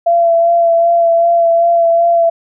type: tone with vibrato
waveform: sine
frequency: 677 Hz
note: E5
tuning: 46 cents sharp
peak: -7 dBFS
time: 0.06-2.3 s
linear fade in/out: 10 ms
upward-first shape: sine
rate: 2.6 Hz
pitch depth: 19 cents each way
effects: none